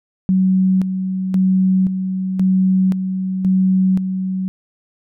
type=tone with tremolo; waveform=sine; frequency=187.8 Hz; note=F#3; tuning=26 cents sharp; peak=-11 dBFS; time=0.29-4.48 s; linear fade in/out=0 ms; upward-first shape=square; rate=0.95 Hz; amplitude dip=55%; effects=none